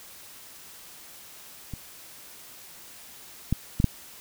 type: clicks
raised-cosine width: 5 ms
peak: -22 / -10 / -11 / -6 dBFS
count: 4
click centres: 1.737 / 3.526 / 3.801 / 3.843 s
effects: white hiss -47 dBFS RMS until 4.2 s